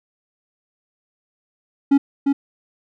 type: tone with echo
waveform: triangle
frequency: 278.7 Hz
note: C#4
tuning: 9 cents sharp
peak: -8 dBFS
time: 1.91-1.98 s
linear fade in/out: 10 ms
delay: 350 ms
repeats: 1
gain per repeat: -4 dB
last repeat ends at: 2.33 s
effects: none